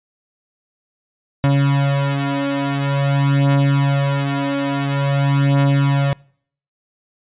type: beating tone pair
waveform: 35% pulse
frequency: 139.5 / 139.98 Hz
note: C#3 / C#3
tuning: +11 / +17 cents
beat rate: 0.48 Hz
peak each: -15 / -17 dBFS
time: 1.44-6.13 s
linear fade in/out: 0 ms
effects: noise-tail reverb RT60 0.6 s tail -25 dB re dry + resampled to 8000 Hz